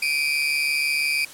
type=tone pair together; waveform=35% pulse; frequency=2333 / 2479 Hz; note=D7 / D#7; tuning=-12 / -7 cents; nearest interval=minor second; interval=105 cents; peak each=-21 / -22 dBFS; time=0.02-1.25 s; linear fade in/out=5 ms; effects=white hiss -42 dBFS RMS until 1.33 s + low-pass 12000 Hz 12 dB/octave